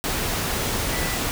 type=tone in noise; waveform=sine; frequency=1975.5 Hz; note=B6; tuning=in tune; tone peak=-33 dBFS; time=0.93-1.16 s; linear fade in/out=0 ms; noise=pink; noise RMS=-25 dBFS; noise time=0.04-1.31 s; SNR=-11 dB; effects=none